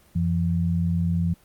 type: tone pair together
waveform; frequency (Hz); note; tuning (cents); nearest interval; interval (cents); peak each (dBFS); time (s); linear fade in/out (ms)
sine; 90.05 / 170; F#2 / F3; -46 / -46; major seventh; 1100; -24 / -22; 0.15-1.34; 10
effects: pink hiss -57 dBFS RMS until 1.44 s + Opus 24 kbps